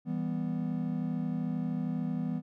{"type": "chord", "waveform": "triangle", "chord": "E minor", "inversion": "none", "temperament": "just", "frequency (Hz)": [164.81, 197.78, 247.2], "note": ["E3", "G3", "B3"], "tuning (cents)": [0, 16, 2], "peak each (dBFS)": [-32, -34, -32], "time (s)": [0.05, 2.42], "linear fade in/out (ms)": 50, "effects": []}